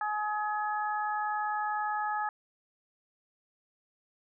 harmonic tone, 422.2 Hz, G#4, 29 cents sharp, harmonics 2 / 3 / 4, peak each -31 / -35 / -37 dBFS, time 0.01-2.29 s, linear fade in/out 2 ms, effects none

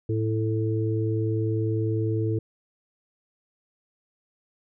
harmonic tone, 110 Hz, A2, in tune, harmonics 1 / 3 / 4, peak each -24 / -29 / -30 dBFS, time 0.09-2.39 s, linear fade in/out 5 ms, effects none

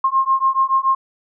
sine beating tone pair, 1064 / 1071 Hz, C6 / C6, +29 / +40 cents, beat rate 7 Hz, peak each -17 / -17 dBFS, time 0.04-0.95 s, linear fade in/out 5 ms, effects none

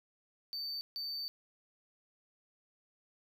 triangle tone bursts at uneven times, 4573 Hz, D8, 47 cents flat, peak -36 dBFS, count 2, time 0.53-0.81 / 0.96-1.28 s, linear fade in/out 0 ms, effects none

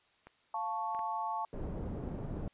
clicks, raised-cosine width 0.5 ms, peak -35 dBFS, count 3, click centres 0.27 / 0.948 / 0.992 s
sine chord, F augmented, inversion none, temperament equal, 698.5 / 880 / 1108.7 Hz, F5 / A5 / C#6, 0 / 0 / 0 cents, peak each -41 / -35 / -39 dBFS, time 0.54-1.45 s, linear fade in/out 2 ms
pink low-pass noise, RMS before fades -39 dBFS, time 1.53-2.48 s, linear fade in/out 0 ms, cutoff 490 Hz, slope 12 dB/octave
effects white hiss -69 dBFS RMS until 2.53 s + resampled to 8000 Hz

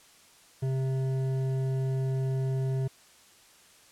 triangle tone with hard clipping, 132.4 Hz, C3, 21 cents sharp, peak -28 dBFS, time 0.62-2.88 s, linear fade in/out 10 ms, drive 13 dB, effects white hiss -57 dBFS RMS until 3.91 s + low-pass 10000 Hz 12 dB/octave

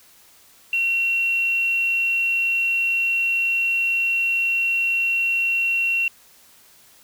sine tone with quantisation, 2731 Hz, F7, 39 cents flat, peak -18 dBFS, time 0.73-6.08 s, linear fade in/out 2 ms, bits 7, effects white hiss -52 dBFS RMS until 7.03 s

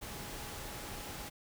sine tone in noise, 830.6 Hz, G#5, in tune, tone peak -54 dBFS, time 0.01-1.3 s, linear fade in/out 20 ms, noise pink, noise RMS -44 dBFS, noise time 0.01-1.3 s, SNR -13 dB, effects none

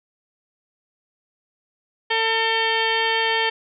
harmonic tone, 449.6 Hz, A4, 37 cents sharp, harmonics 1 / 2 / 3 / 4 / 5 / 6 / 7 / 8 / 10, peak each -26 / -24 / -35 / -24 / -28 / -31 / -25 / -35 / -35 dBFS, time 2.1-3.5 s, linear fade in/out 10 ms, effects none

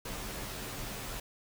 pink noise with comb filter, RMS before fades -40 dBFS, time 0.05-1.2 s, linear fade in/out 5 ms, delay 12 ms, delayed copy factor -0.8, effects none

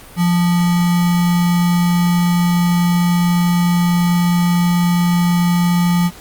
sine tone with sample-and-hold, 174.61 Hz, F3, in tune, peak -11 dBFS, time 0.16-6.11 s, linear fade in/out 50 ms, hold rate 1050 Hz, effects pink hiss -39 dBFS RMS until 6.2 s + Opus 48 kbps

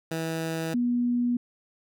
15% pulse / sine tone pair in turn, 162.6 / 242.5 Hz, E3 / B3, -23 / -31 cents, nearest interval perfect fifth, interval 692 cents, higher second, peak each -22 dBFS, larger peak neither, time 0.11-0.74 / 0.74-1.37 s, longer neither, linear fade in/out 5 ms, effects none

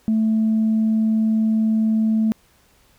sine tone, 220 Hz, A3, in tune, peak -14 dBFS, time 0.08-2.32 s, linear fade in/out 0 ms, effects tanh soft clip ceiling -12 dBFS + pink hiss -57 dBFS RMS until 2.98 s

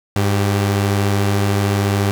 sawtooth tone pair together, 100.89 / 389.8 Hz, G#2 / G4, -50 / -10 cents, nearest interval octave + major seventh, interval 2340 cents, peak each -11 / -21 dBFS, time 0.16-2.11 s, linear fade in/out 0 ms, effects none

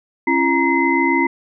sine tone cluster, 272 / 339.1 / 939 / 2049 Hz, C#4 / E4 / A#5 / C7, -33 / +49 / +12 / -37 cents, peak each -19 dBFS, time 0.27-1.27 s, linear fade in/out 5 ms, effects none

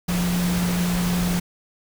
sine tone in noise, 176.8 Hz, F3, 22 cents sharp, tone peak -20 dBFS, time 0.08-1.4 s, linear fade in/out 10 ms, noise pink, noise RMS -28 dBFS, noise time 0.08-1.4 s, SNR +5 dB, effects none

